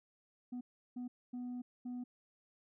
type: tone bursts at uneven times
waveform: sine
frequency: 246.9 Hz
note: B3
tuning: in tune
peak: -37 dBFS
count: 4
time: 0.52-0.61 / 0.96-1.08 / 1.33-1.62 / 1.85-2.04 s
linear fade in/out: 10 ms
effects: tanh soft clip ceiling -39 dBFS